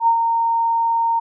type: tone with ADSR envelope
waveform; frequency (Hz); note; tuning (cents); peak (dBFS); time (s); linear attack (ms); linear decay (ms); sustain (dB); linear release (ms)
sine; 921; A#5; -21; -10; 0-1.2; 72; 83; -5; 14
effects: none